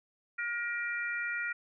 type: harmonic tone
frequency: 474.3 Hz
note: A#4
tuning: 30 cents sharp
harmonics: 3 / 4 / 5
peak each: -35 / -36 / -39 dBFS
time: 0.38-1.53 s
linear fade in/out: 10 ms
effects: none